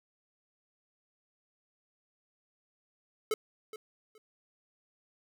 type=tone with echo; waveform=square; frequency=433.3 Hz; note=A4; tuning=27 cents flat; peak=-28 dBFS; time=3.31-3.34 s; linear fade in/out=2 ms; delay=420 ms; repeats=2; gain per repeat=-14 dB; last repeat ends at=4.18 s; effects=none